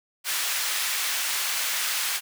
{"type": "high-pass noise", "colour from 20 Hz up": "pink", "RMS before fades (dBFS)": -27, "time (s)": [0.24, 2.21], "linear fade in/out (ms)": 50, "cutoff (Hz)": 1700, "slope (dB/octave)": 12, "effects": []}